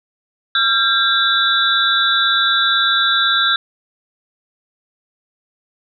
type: tone cluster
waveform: sine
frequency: 1369 / 1597 / 3551 / 3875 Hz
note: F6 / G6 / A7 / B7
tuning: -35 / +32 / +15 / -34 cents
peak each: -18 dBFS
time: 0.55-3.56 s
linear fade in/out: 2 ms
effects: none